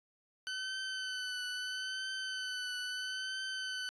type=tone with vibrato; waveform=20% pulse; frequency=1514 Hz; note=F#6; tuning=39 cents sharp; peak=-32 dBFS; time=0.47-3.89 s; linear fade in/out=0 ms; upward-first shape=triangle; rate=0.76 Hz; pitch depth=33 cents each way; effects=resampled to 22050 Hz